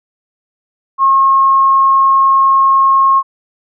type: tone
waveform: sine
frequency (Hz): 1081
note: C#6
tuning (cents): -44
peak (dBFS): -6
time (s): 0.98-3.23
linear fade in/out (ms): 50
effects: none